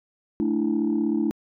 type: chord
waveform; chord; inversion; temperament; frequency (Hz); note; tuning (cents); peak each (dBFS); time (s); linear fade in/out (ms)
sine; A suspended fourth; none; equal; 220 / 293.7 / 329.6; A3 / D4 / E4; 0 / 0 / 0; -24; 0.4-1.31; 0
effects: tanh soft clip ceiling -15 dBFS